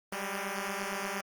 5% pulse beating tone pair, 193.3 / 201.9 Hz, G3 / G#3, -24 / -49 cents, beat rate 8.6 Hz, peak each -25 dBFS, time 0.12-1.21 s, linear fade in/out 5 ms, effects Opus 24 kbps

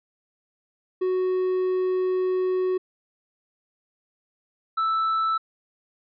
triangle tone pair in turn, 370 / 1318.5 Hz, F#4 / E6, 0 / 0 cents, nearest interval octave + minor seventh, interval 2200 cents, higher second, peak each -19 dBFS, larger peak neither, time 1.01-2.78 / 4.77-5.38 s, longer first, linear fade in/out 10 ms, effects resampled to 11025 Hz

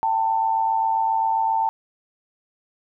sine tone pair together, 784 / 891.5 Hz, G5 / A5, 0 / +22 cents, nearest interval major second, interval 222 cents, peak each -25 / -19 dBFS, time 0.03-1.69 s, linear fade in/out 0 ms, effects none

